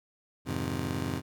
20% pulse chord, F minor seventh, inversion none, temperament just, 87.31 / 104.77 / 130.96 / 157.15 Hz, F2 / Ab2 / C3 / Eb3, 0 / +16 / +2 / +18 cents, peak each -31 / -34 / -30 / -35 dBFS, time 0.45-1.22 s, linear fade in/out 50 ms, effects none

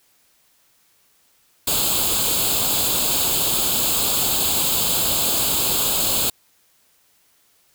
white noise with comb filter, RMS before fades -20 dBFS, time 1.67-6.3 s, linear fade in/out 5 ms, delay 0.26 ms, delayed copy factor +0.8, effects white hiss -60 dBFS RMS until 7.74 s

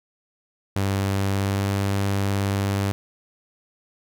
sawtooth tone with pitch glide, 98 to 99.08 Hz, G2 to G2, 0 to +19 cents, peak -17 dBFS, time 0.76-2.92 s, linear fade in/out 0 ms, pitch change +19 cents, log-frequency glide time 1.24-1.67 s, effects none

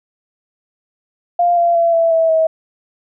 sine tone with pitch steps, 698.5 / 686.9 / 675.5 / 664.3 / 653.2 / 642.4 Hz, F5 / F5 / E5 / E5 / E5 / E5, 0 / -29 / +42 / +13 / -16 / -45 cents, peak -10 dBFS, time 1.39-2.47 s, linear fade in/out 5 ms, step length 180 ms, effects none

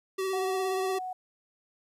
square tone with vibrato, 381 Hz, G4, 49 cents flat, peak -29 dBFS, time 0.18-0.99 s, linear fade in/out 10 ms, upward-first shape triangle, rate 17 Hz, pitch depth 30 cents each way
sine tone, 740 Hz, F#5, in tune, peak -33 dBFS, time 0.33-1.13 s, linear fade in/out 5 ms
effects resampled to 32000 Hz + 11-bit

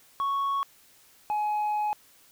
sine tone pair in turn, 1108.7 / 841.9 Hz, C#6 / G#5, 0 / +23 cents, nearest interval perfect fourth, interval 477 cents, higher first, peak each -22 dBFS, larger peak neither, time 0.2-0.63 / 1.3-1.93 s, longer second, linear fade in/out 0 ms, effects tanh soft clip ceiling -24 dBFS + white hiss -58 dBFS RMS until 2.31 s

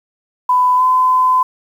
sine tone with pitch glide, 1000 to 1018.1 Hz, B5 to C6, +21 to -48 cents, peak -9 dBFS, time 0.49-1.43 s, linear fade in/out 5 ms, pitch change +31 cents, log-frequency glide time 0.76-0.82 s, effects 7-bit

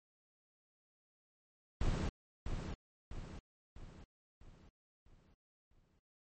brown noise with echo, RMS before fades -34 dBFS, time 1.81-2.09 s, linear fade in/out 2 ms, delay 650 ms, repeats 6, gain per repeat -6 dB, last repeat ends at 5.99 s, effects MP3 32 kbps

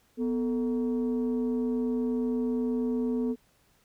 sine tone pair together, 246.9 / 442.9 Hz, B3 / A4, 0 / +11 cents, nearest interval minor seventh, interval 1011 cents, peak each -25 / -30 dBFS, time 0.17-3.36 s, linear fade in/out 50 ms, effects tanh soft clip ceiling -22 dBFS + pink hiss -66 dBFS RMS until 3.84 s

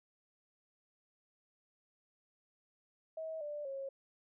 sine tone with pitch steps, 640 / 590.3 / 544.4 Hz, D#5 / D5 / C#5, +49 / +9 / -31 cents, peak -39 dBFS, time 3.17-3.89 s, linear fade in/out 5 ms, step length 240 ms, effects none

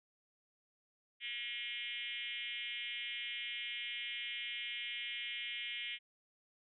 sine tone with frequency modulation, 2637 Hz, E7, in tune, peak -39 dBFS, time 1.2-5.99 s, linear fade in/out 50 ms, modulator 239 Hz, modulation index 2.9, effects none

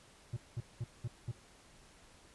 triangle tone bursts, 117.9 Hz, A#2, 20 cents sharp, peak -33 dBFS, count 5, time 0.33-1.315 s, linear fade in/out 5 ms, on 37 ms, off 200 ms, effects pink hiss -61 dBFS RMS until 2.34 s + resampled to 24000 Hz

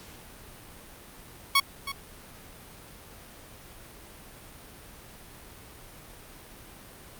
15% pulse tone with echo, 1108.7 Hz, C#6, in tune, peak -12 dBFS, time 1.55-1.6 s, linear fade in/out 5 ms, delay 320 ms, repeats 1, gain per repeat -13 dB, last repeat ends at 1.92 s, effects pink hiss -48 dBFS RMS until 7.19 s + Opus 48 kbps

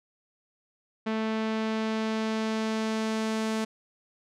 sawtooth tone with low-pass filter sweep, 220 Hz, A3, in tune, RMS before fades -29 dBFS, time 1.06-3.65 s, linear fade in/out 10 ms, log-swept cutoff 3100 to 8800 Hz, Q 0.83, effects none

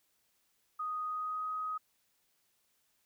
sine tone with pitch glide, 1244.5 to 1258.2 Hz, D#6 to D#6, 0 to +19 cents, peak -34 dBFS, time 0.79-1.78 s, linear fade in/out 10 ms, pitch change +19 cents, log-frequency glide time 1.05-1.51 s, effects white hiss -75 dBFS RMS until 3.05 s

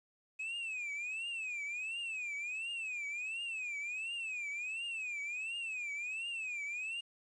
triangle tone with vibrato, 2532 Hz, D#7, 30 cents sharp, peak -36 dBFS, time 0.39-7.01 s, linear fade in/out 10 ms, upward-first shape triangle, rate 1.4 Hz, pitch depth 200 cents each way, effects resampled to 22050 Hz + 11-bit

